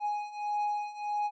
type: beating tone pair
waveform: triangle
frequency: 830.6 / 832.2 Hz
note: G#5 / G#5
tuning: 0 / +3 cents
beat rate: 1.6 Hz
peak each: -33 / -30 dBFS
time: 0-1.31 s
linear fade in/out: 50 ms
effects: resampled to 16000 Hz